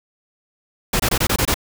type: noise bursts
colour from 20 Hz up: pink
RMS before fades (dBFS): -18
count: 7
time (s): 0.93-1.543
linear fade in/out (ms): 5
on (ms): 67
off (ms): 24
effects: none